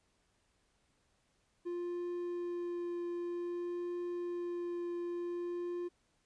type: tone with vibrato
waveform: triangle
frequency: 349.2 Hz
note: F4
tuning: in tune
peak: -34 dBFS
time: 1.65-5.89 s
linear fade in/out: 20 ms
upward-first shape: triangle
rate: 0.53 Hz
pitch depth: 10 cents each way
effects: pink hiss -75 dBFS RMS until 6.25 s + resampled to 22050 Hz